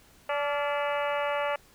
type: harmonic tone with a mistuned harmonic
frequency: 289.1 Hz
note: D4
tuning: 27 cents flat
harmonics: 2 / 3 / 4 / 5 / 6 / 7 / 8 / 9 / 10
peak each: -29 / -33 / -35 / -37 / -39 / -40 / -41 / -42 / -43 dBFS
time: 0.29-1.56 s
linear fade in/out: 5 ms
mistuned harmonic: 5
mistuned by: -64 cents
effects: pink hiss -58 dBFS RMS until 1.74 s